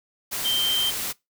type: tone in noise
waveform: sine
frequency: 3136 Hz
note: G7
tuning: in tune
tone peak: -21 dBFS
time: 0.44-0.91 s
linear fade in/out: 20 ms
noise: white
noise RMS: -29 dBFS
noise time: 0.31-1.13 s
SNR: +5 dB
effects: noise-tail reverb RT60 0.2 s tail -23 dB re dry